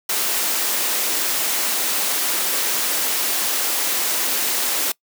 white high-pass noise, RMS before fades -21 dBFS, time 0.09-4.92 s, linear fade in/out 5 ms, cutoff 240 Hz, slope 24 dB/octave, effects noise-tail reverb RT60 0.1 s tail -24 dB re dry

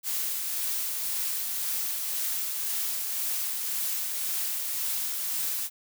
blue noise with tremolo, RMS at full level -29 dBFS, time 0.03-5.7 s, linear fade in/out 50 ms, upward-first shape triangle, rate 1.9 Hz, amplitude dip 30%, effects none

